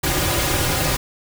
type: noise with comb filter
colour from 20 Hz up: pink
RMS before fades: -20 dBFS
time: 0.03-0.97 s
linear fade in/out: 10 ms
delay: 4.5 ms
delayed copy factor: -0.75
effects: none